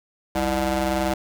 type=ring-modulated tone; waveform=20% pulse; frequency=135.2 Hz; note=C#3; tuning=43 cents flat; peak=-13 dBFS; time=0.35-1.14 s; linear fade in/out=5 ms; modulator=463 Hz; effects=none